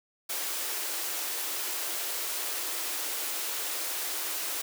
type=high-pass noise; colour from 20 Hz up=white; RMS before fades=-33 dBFS; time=0.29-4.62 s; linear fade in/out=10 ms; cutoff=290 Hz; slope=96 dB/octave; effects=none